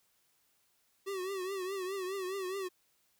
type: tone with vibrato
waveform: square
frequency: 380 Hz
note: F#4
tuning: 46 cents sharp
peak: -36 dBFS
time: 1.06-2.69 s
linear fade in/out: 20 ms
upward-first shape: triangle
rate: 4.8 Hz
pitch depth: 100 cents each way
effects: white hiss -73 dBFS RMS until 3.19 s